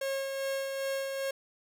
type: tone with tremolo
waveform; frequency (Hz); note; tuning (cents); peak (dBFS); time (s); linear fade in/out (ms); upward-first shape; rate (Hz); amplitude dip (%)
45% pulse; 543; C#5; -36; -30; 0.01-1.31; 5; sine; 2.5; 35
effects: none